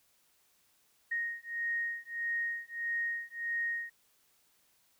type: beating tone pair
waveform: sine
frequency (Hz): 1864.7 / 1866.3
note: A#6 / A#6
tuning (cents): 0 / +2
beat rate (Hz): 1.6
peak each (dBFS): -36 / -36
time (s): 1.11-3.9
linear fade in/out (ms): 10
effects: white hiss -70 dBFS RMS until 4.99 s